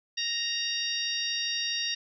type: harmonic tone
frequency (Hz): 932.3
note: A#5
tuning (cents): 0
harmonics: 2 / 3 / 4 / 5 / 6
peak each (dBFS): -37 / -34 / -33 / -36 / -34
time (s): 0.17-1.95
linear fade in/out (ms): 10
effects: none